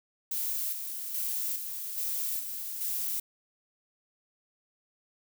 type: noise with tremolo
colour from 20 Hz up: violet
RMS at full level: -32 dBFS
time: 0.31-3.2 s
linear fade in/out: 5 ms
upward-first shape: square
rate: 1.2 Hz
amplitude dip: 45%
effects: none